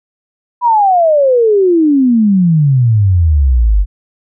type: exponential sweep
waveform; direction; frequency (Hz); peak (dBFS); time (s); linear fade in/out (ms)
sine; down; 995 to 46.25; -6; 0.61-3.86; 50
effects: none